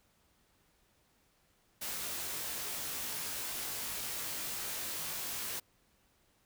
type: noise with comb filter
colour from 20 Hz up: white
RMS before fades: -39 dBFS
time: 1.81-5.6 s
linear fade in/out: 10 ms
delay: 19 ms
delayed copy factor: +0.85
effects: pink hiss -71 dBFS RMS until 6.45 s